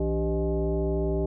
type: tone with frequency modulation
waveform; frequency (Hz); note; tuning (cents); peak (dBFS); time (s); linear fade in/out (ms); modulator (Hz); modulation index
sine; 164.2; E3; -6; -23; 0-1.26; 5; 226; 1.7
effects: none